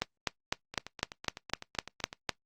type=two click trains; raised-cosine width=0.2 ms; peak=-23 / -10 dBFS; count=12 / 10; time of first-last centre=0.74-2.129 / 0.02-2.293 s; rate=7.92 / 3.96 Hz; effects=noise-tail reverb RT60 0.1 s tail -19 dB re dry + Opus 32 kbps